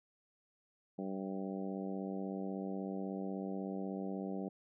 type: harmonic tone with a mistuned harmonic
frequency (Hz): 96.3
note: G2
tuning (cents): -30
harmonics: 2 / 3 / 4 / 5 / 6 / 7 / 8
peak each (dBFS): -40 / -44 / -46 / -48 / -50 / -51 / -52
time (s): 0.98-4.49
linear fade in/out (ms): 10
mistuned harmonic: 8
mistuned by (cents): +20
effects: none